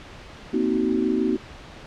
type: chord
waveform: sine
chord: C half-diminished seventh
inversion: third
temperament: just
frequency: 235.5 / 261.6 / 314 / 376.7 Hz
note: Bb3 / C4 / Eb4 / Gb4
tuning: +18 / 0 / +16 / +31 cents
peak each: -25 dBFS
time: 0.53-1.37 s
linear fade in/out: 10 ms
effects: pink hiss -42 dBFS RMS until 1.86 s + low-pass 4000 Hz 12 dB/octave